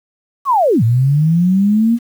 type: linear two-way sweep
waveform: sine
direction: down then up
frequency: 1162 to 109.9 to 239.3 Hz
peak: -9 dBFS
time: 0.45-1.99 s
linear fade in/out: 50 ms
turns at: 0.83 s
effects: 7-bit